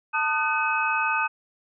sine tone cluster, 890 / 1233 / 1508 / 2554 Hz, A5 / D#6 / F#6 / D#7, +20 / -16 / +32 / +45 cents, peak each -27 dBFS, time 0.13-1.28 s, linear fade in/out 20 ms, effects none

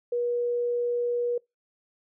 sine tone, 481.5 Hz, B4, 44 cents flat, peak -24 dBFS, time 0.12-1.38 s, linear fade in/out 5 ms, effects noise-tail reverb RT60 0.2 s tail -25 dB re dry

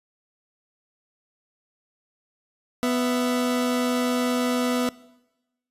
30% pulse tone pair together, 248 / 662.8 Hz, B3 / E5, +7 / +9 cents, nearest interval octave + perfect fourth, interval 1702 cents, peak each -19 / -27 dBFS, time 2.83-4.89 s, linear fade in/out 0 ms, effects noise-tail reverb RT60 1.0 s tail -21 dB re dry + resampled to 32000 Hz

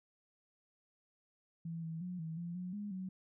sine tone with pitch steps, 165.7 / 162.5 / 180 / 161.2 / 171.8 / 180.9 / 206 / 186.9 Hz, E3 / E3 / F#3 / E3 / F3 / F#3 / G#3 / F#3, +9 / -24 / -47 / -38 / -28 / -39 / -14 / +18 cents, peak -39 dBFS, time 1.65-3.09 s, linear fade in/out 5 ms, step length 180 ms, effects none

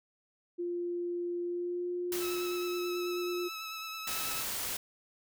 sine tone with pitch glide, 349.2 to 354.5 Hz, F4 to F4, 0 to +26 cents, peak -32 dBFS, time 0.58-3.49 s, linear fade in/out 20 ms, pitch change +26 cents, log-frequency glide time 1.43-1.89 s
white noise with exponential decay, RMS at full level -37 dBFS, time 2.12-3.64 s, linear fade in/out 2 ms, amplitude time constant 330 ms
15% pulse tone with vibrato, 1301 Hz, E6, 23 cents flat, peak -32 dBFS, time 2.19-4.45 s, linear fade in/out 50 ms, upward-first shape sine, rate 9.2 Hz, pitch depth 22 cents each way
white noise, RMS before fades -36 dBFS, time 4.07-4.77 s, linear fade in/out 5 ms
effects none

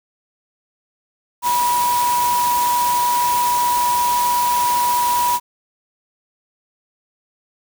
sine tone in noise, 972 Hz, B5, 28 cents flat, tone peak -15 dBFS, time 1.42-5.4 s, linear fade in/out 50 ms, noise white, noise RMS -25 dBFS, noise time 1.42-5.4 s, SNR +7 dB, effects none

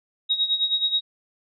sine tone with tremolo, 3789 Hz, A#7, 27 cents sharp, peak -17 dBFS, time 0.29-1.01 s, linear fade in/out 20 ms, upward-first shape sine, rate 9.4 Hz, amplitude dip 75%, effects none

